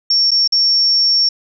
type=tone with dropouts; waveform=sine; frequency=5480 Hz; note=F8; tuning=34 cents flat; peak=-10 dBFS; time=0.1-1.29 s; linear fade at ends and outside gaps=5 ms; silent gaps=0.308-0.315 / 0.477-0.522 s; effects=none